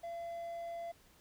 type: tone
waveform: triangle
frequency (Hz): 680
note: F5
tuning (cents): -46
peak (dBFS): -38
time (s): 0.03-0.92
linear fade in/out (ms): 10
effects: pink hiss -65 dBFS RMS until 1.2 s